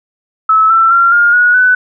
sine tone with pitch steps, 1300 / 1337.3 / 1375.7 / 1415.2 / 1455.8 / 1497.6 Hz, E6 / E6 / F6 / F6 / F#6 / F#6, -24 / +24 / -26 / +23 / -29 / +20 cents, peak -5 dBFS, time 0.49-1.75 s, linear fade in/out 5 ms, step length 210 ms, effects none

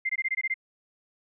sine tone bursts, 2093 Hz, C7, in tune, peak -24 dBFS, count 8, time 0.05-0.542 s, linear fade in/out 10 ms, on 44 ms, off 20 ms, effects none

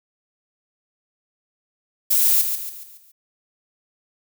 violet noise with echo, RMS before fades -17 dBFS, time 2.1-2.42 s, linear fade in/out 10 ms, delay 140 ms, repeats 5, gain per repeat -7 dB, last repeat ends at 3.12 s, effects none

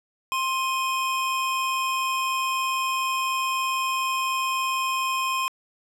square tone pair together, 1054 / 2507 Hz, C6 / D#7, +12 / +12 cents, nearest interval octave + minor third, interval 1500 cents, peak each -25 / -30 dBFS, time 0.32-5.48 s, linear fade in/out 0 ms, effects low-pass 12000 Hz 12 dB/octave

